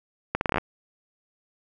accelerating click train, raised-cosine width 0.5 ms, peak -8 dBFS, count 9, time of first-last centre 0.35-0.582 s, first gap 61 ms, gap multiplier 0.77, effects none

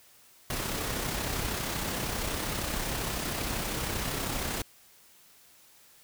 pink noise with amplitude modulation, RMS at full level -31 dBFS, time 0.5-4.62 s, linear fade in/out 2 ms, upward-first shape sine, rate 32.7 Hz, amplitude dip 35%, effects white hiss -58 dBFS RMS until 6.03 s

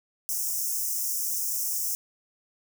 white high-pass noise, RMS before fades -29 dBFS, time 0.29-1.95 s, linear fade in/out 0 ms, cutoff 5300 Hz, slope 96 dB/octave, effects none

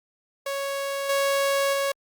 sawtooth tone with level steps, 554.4 Hz, C#5, in tune, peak -23 / -17 / -19 dBFS, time 0.46-1.92 s, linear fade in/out 5 ms, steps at 1.09 / 1.73 s, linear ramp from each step 5 ms, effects Opus 48 kbps

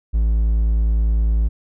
triangle tone, 54.9 Hz, A1, 3 cents flat, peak -12 dBFS, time 0.13-1.49 s, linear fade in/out 20 ms, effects none

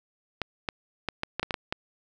clicks, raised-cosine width 0.3 ms, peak -12 dBFS, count 9, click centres 0.417 / 0.688 / 1.087 / 1.234 / 1.396 / 1.43 / 1.508 / 1.542 / 1.725 s, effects none

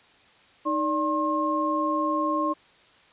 sine tone cluster, 309.7 / 582 / 1070 Hz, D#4 / D5 / C6, -8 / -16 / +38 cents, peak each -27 / -30 / -25 dBFS, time 0.65-2.54 s, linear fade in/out 20 ms, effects white hiss -56 dBFS RMS until 3.12 s + resampled to 8000 Hz

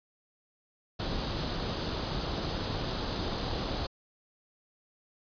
pink noise with comb filter, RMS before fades -33 dBFS, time 0.99-3.87 s, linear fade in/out 10 ms, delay 0.23 ms, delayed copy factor +0.5, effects resampled to 11025 Hz

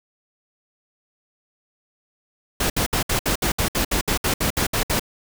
pink noise bursts, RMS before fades -21 dBFS, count 15, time 2.6-4.996 s, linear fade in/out 5 ms, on 100 ms, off 64 ms, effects none

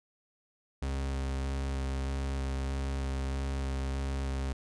40% pulse tone with vibrato, 67.4 Hz, C#2, 48 cents flat, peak -30 dBFS, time 0.82-4.53 s, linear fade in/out 5 ms, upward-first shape square, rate 1.6 Hz, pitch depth 10 cents each way, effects resampled to 22050 Hz

